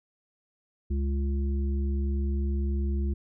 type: harmonic tone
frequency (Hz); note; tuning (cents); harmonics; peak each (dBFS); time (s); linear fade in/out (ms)
69.2; C#2; -2; 1 / 3 / 5; -25 / -35 / -39; 0.9-3.14; 10
effects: none